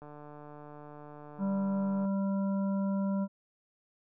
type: click train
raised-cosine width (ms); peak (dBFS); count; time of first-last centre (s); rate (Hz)
1; -35; 302; 0.02-2.054; 148
type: harmonic tone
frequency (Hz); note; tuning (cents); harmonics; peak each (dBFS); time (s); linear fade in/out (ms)
196; G3; 0; 1 / 3 / 5 / 7; -28 / -39 / -44 / -51; 1.38-3.28; 50
effects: none